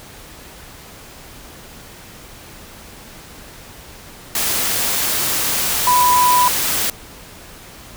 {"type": "tone in noise", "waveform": "sine", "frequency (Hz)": 990, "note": "B5", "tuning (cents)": 4, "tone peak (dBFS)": -11, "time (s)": [5.87, 6.48], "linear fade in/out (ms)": 2, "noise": "white", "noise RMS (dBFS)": -19, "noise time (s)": [4.35, 6.9], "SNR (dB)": 5, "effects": ["pink hiss -39 dBFS RMS until 7.96 s"]}